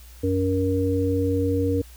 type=harmonic tone; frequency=94 Hz; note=F#2; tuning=28 cents sharp; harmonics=1 / 3 / 5; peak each=-24 / -24 / -24 dBFS; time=0.23-1.82 s; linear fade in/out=10 ms; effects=added 60 Hz sine -43 dBFS peak until 1.96 s + white hiss -51 dBFS RMS until 1.96 s